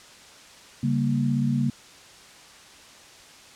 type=chord; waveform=sine; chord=G diminished; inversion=second; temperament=equal; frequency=138.59 / 196 / 233.1 Hz; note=Db3 / G3 / Bb3; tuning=0 / 0 / 0 cents; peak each=-24 / -29 / -24 dBFS; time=0.83-1.7 s; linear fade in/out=5 ms; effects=white hiss -48 dBFS RMS until 3.55 s + low-pass 7000 Hz 12 dB/octave